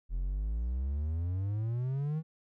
triangle exponential sweep, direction up, 41.43 to 162.1 Hz, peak -28 dBFS, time 0.09-2.23 s, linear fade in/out 50 ms, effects none

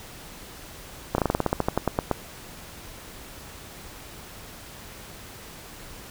slowing click train, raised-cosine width 1 ms, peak -7 dBFS, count 15, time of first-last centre 1.15-2.113 s, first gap 32 ms, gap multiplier 1.11, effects pink hiss -43 dBFS RMS until 6.1 s

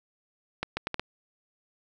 accelerating click train, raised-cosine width 0.3 ms, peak -13 dBFS, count 5, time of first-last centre 0.63-0.996 s, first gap 140 ms, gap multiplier 0.72, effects none

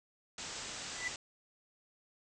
white low-pass noise, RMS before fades -44 dBFS, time 0.38-1.16 s, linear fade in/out 2 ms, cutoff 8100 Hz, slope 96 dB/octave
triangle tone with exponential growth, 1985 Hz, B6, 8 cents sharp, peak -30 dBFS, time 0.87-1.08 s, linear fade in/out 5 ms, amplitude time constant 44 ms
effects resampled to 22050 Hz

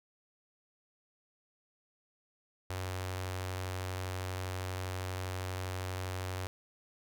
sawtooth tone with notch filter, 92.5 Hz, F#2, in tune, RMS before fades -38 dBFS, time 2.7-6.47 s, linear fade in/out 0 ms, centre 190 Hz, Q 0.52, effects none

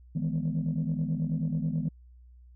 sine chord, E major seventh, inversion third, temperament equal, 155.56 / 164.81 / 207.7 / 246.9 Hz, D#3 / E3 / G#3 / B3, 0 / 0 / 0 / 0 cents, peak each -29 / -30 / -35 / -34 dBFS, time 0.15-1.89 s, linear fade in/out 10 ms, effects tanh soft clip ceiling -21 dBFS + added 61 Hz sine -50 dBFS peak until 2.55 s

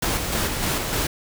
pink noise with tremolo, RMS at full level -23 dBFS, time 0.02-1.07 s, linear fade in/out 5 ms, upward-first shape square, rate 3.3 Hz, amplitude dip 35%, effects none

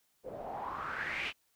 white noise with low-pass filter sweep, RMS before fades -39 dBFS, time 0.23-1.33 s, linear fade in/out 50 ms, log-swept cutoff 480 to 2800 Hz, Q 5.1, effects white hiss -74 dBFS RMS until 1.55 s

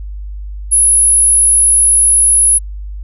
sine tone, 10548 Hz, E9, in tune, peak -6 dBFS, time 0.71-2.59 s, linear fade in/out 20 ms, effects added 50 Hz sine -22 dBFS peak until 3.03 s

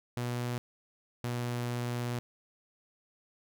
sawtooth tone pair in turn, 121.6 / 121.1 Hz, B2 / B2, -26 / -34 cents, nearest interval unison, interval 8 cents, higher first, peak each -28 dBFS, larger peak neither, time 0.17-0.58 / 1.24-2.19 s, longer second, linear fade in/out 0 ms, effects none

